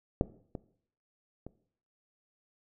clicks, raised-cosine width 2 ms, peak -11 / -24 / -29 dBFS, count 3, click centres 0.211 / 0.552 / 1.466 s, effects noise-tail reverb RT60 0.6 s tail -18 dB re dry

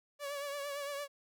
sawtooth tone with vibrato, 569 Hz, C#5, 45 cents sharp, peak -34 dBFS, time 0.19-1.08 s, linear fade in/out 50 ms, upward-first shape triangle, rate 8.8 Hz, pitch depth 52 cents each way, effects none

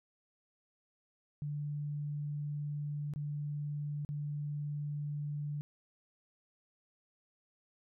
sine tone with dropouts, 146.83 Hz, D3, in tune, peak -35 dBFS, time 1.42-5.61 s, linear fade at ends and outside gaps 0 ms, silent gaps 3.137-3.16 / 4.049-4.09 s, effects none

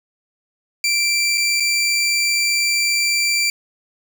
20% pulse tone with dropouts, 2349 Hz, D7, in tune, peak -11 dBFS, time 0.84-3.5 s, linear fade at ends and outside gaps 2 ms, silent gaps 1.375-1.378 / 1.6-1.604 s, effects none

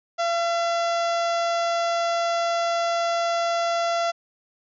harmonic tone with a mistuned harmonic, 681 Hz, F5, 44 cents flat, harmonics 1 / 2 / 3 / 4 / 5 / 6 / 7 / 8 / 9 / 10, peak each -22 / -28 / -36 / -39 / -37 / -43 / -39 / -43 / -42 / -47 dBFS, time 0.18-4.12 s, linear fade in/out 20 ms, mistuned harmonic 3, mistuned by -23 cents, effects none

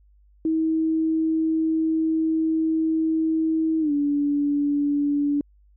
sine tone with pitch glide, 320 to 288.4 Hz, D#4 to D4, +49 to -31 cents, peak -19 dBFS, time 0.45-5.41 s, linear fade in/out 2 ms, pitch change -180 cents, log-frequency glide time 3.8-3.92 s, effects added 50 Hz sine -53 dBFS peak until 5.76 s

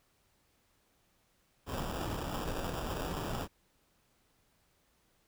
pink noise with sample-and-hold, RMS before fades -37 dBFS, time 1.66-3.48 s, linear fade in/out 50 ms, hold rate 2100 Hz, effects pink hiss -72 dBFS RMS until 5.27 s

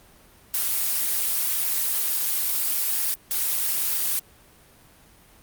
blue noise bursts at uneven times, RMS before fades -24 dBFS, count 2, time 0.54-3.14 / 3.31-4.19 s, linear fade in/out 0 ms, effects pink hiss -53 dBFS RMS until 5.42 s + Opus 32 kbps

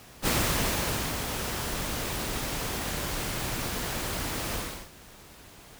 pink noise with ADSR envelope, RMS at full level -25 dBFS, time 0.22-4.9 s, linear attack 44 ms, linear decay 910 ms, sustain -7 dB, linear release 350 ms, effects pink hiss -50 dBFS RMS until 5.79 s

